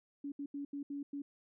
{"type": "tone bursts at uneven times", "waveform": "sine", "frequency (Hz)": 283.8, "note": "C#4", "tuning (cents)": 41, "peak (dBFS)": -38, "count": 6, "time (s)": [[0.24, 0.32], [0.39, 0.46], [0.54, 0.65], [0.73, 0.83], [0.9, 1.03], [1.13, 1.22]], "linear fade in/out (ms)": 5, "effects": []}